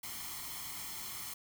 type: noise with comb filter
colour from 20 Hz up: white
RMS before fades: -43 dBFS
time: 0.03-1.34 s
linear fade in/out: 5 ms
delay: 0.94 ms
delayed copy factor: +0.65
effects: none